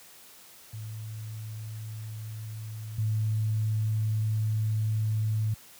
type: tone pair in turn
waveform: sine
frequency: 109.2 / 108.63 Hz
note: A2 / A2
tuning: -13 / -22 cents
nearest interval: unison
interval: 9 cents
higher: first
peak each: -35 / -24 dBFS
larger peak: second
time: 0.73-2.98 / 2.98-5.54 s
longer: second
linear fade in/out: 5 ms
effects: white hiss -52 dBFS RMS until 5.79 s + high-pass 60 Hz 12 dB/octave